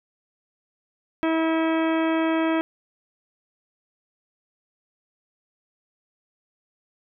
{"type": "harmonic tone", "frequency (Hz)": 323.4, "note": "E4", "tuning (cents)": -33, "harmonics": [1, 2, 3, 4, 5, 6, 7, 8, 10], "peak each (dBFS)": [-21, -27, -31, -33, -35, -37, -38, -39, -41], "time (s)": [1.23, 2.61], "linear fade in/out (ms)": 0, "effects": []}